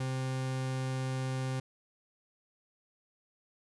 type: tone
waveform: 40% pulse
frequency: 130.81 Hz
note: C3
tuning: in tune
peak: -31 dBFS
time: 0-1.6 s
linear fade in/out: 5 ms
effects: resampled to 24000 Hz